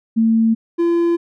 sine / triangle tone pair in turn, 225.2 / 340.7 Hz, A3 / F4, +40 / -43 cents, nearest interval perfect fifth, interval 717 cents, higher second, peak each -11 dBFS, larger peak neither, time 0.16-0.55 / 0.78-1.17 s, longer neither, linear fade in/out 20 ms, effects none

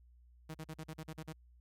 sawtooth tone bursts, 157.9 Hz, D#3, 26 cents sharp, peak -38 dBFS, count 9, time 0.49-1.329 s, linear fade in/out 10 ms, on 55 ms, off 43 ms, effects added 60 Hz sine -59 dBFS peak until 1.6 s + MP3 96 kbps

